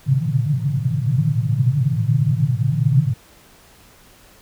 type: band-pass noise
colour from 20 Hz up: pink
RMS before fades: -18 dBFS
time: 0.06-3.14 s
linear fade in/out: 20 ms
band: 110 to 160 Hz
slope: 96 dB/octave
effects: pink hiss -49 dBFS RMS until 4.41 s